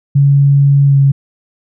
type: tone with pitch glide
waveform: sine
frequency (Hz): 140.4 to 138.23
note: C#3 to C#3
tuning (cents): +22 to -5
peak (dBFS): -5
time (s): 0.15-1.12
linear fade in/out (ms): 10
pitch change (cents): -27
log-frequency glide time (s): 0.86-0.97
effects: none